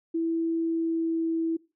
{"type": "tone with pitch glide", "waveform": "sine", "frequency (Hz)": [329.6, 327.5], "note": ["E4", "E4"], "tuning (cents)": [0, -11], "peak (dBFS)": -24, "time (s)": [0.14, 1.57], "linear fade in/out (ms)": 10, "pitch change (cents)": -11, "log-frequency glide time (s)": [0.58, 1.3], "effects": ["noise-tail reverb RT60 0.3 s tail -22 dB re dry"]}